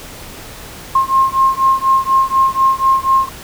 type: beating tone pair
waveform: sine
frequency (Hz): 1065 / 1069.1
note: C6 / C6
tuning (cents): +30 / +37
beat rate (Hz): 4.1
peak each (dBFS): -13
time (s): 0.95-3.29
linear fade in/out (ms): 5
effects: pink hiss -33 dBFS RMS until 3.43 s